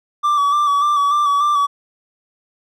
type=tone with vibrato; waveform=triangle; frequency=1160 Hz; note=D6; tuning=22 cents flat; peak=-11 dBFS; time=0.23-1.67 s; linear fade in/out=20 ms; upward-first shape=square; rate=3.4 Hz; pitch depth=32 cents each way; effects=none